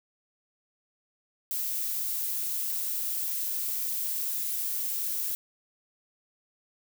violet noise, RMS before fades -31 dBFS, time 1.51-5.35 s, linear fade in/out 0 ms, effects none

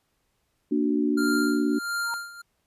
sine chord, Bb augmented, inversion none, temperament equal, 233.1 / 293.7 / 370 Hz, Bb3 / D4 / F#4, 0 / 0 / 0 cents, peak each -26 / -23 / -29 dBFS, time 0.71-1.79 s, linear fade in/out 10 ms
square tone with tremolo, 1396.9 Hz, F6, in tune, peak -26 dBFS, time 1.17-2.42 s, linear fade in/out 10 ms, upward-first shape sine, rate 1.5 Hz, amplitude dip 85%
sine tone with exponential growth, 932.3 Hz, A#5, in tune, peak -28 dBFS, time 1.98-2.14 s, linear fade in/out 0 ms, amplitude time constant 33 ms
effects pink hiss -73 dBFS RMS until 2.66 s + resampled to 32000 Hz

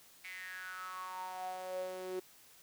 sawtooth tone with high-pass filter sweep, 185 Hz, F#3, in tune, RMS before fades -43 dBFS, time 0.24-2.2 s, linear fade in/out 10 ms, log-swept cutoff 2200 to 380 Hz, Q 8.6, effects white hiss -61 dBFS RMS until 2.62 s

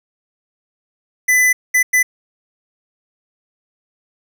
square tone bursts at uneven times, 2003 Hz, B6, 24 cents sharp, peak -11 dBFS, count 3, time 1.28-1.53 / 1.74-1.83 / 1.93-2.03 s, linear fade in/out 10 ms, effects none

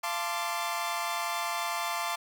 sawtooth chord, D minor seventh, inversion first, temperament equal with one note detuned, 687.3 / 880 / 1046.5 / 1174.7 Hz, F5 / A5 / C6 / D6, -28 / 0 / 0 / 0 cents, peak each -32 dBFS, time 0.03-2.16 s, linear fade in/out 10 ms, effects none

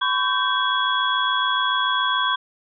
sine tone cluster, 1013 / 1120 / 1559 / 3346 Hz, B5 / C#6 / G6 / G#7, +44 / +18 / -10 / +12 cents, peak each -24 dBFS, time 0.01-2.36 s, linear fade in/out 10 ms, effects none

